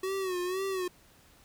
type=tone with vibrato; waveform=square; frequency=372.2 Hz; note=F#4; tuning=10 cents sharp; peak=-31 dBFS; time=0.03-0.88 s; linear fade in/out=5 ms; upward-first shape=sine; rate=2 Hz; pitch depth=80 cents each way; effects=pink hiss -60 dBFS RMS until 1.44 s